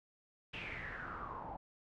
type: noise with low-pass filter sweep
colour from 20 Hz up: pink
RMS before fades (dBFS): -45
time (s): 0.53-1.57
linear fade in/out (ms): 10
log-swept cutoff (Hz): 2800 to 790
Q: 6.9
effects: none